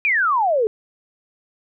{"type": "exponential sweep", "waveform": "sine", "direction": "down", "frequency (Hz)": [2489, 415.3], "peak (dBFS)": -15, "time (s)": [0.05, 0.67], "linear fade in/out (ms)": 0, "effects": []}